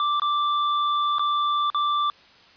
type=tone with dropouts; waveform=square; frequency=1174.7 Hz; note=D6; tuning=in tune; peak=-21 dBFS; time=0-2.1 s; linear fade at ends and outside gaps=1 ms; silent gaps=0.198-0.219 / 1.184-1.194 / 1.701-1.746 s; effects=white hiss -52 dBFS RMS until 2.56 s + resampled to 11025 Hz